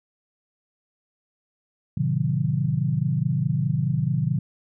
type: chord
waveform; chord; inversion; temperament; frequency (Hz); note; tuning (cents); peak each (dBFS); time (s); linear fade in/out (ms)
sine; A diminished seventh; none; equal; 110 / 130.81 / 155.56 / 185; A2 / C3 / Eb3 / Gb3; 0 / 0 / 0 / 0; -30 / -24 / -24 / -29; 1.97-4.39; 5
effects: none